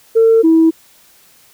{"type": "tone pair in turn", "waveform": "sine", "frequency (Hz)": [451.8, 324.6], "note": ["A4", "E4"], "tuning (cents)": [46, -27], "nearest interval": "tritone", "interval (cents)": 573, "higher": "first", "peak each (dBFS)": -5, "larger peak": "neither", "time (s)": [[0.15, 0.43], [0.43, 0.71]], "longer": "neither", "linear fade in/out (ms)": 20, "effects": ["tanh soft clip ceiling -2 dBFS", "white hiss -48 dBFS RMS until 1.53 s"]}